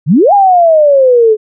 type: exponential two-way sweep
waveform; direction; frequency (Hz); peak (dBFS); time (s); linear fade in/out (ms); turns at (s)
sine; up then down; 127.9 to 827 to 421.8; -3; 0.06-1.37; 50; 0.33
effects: none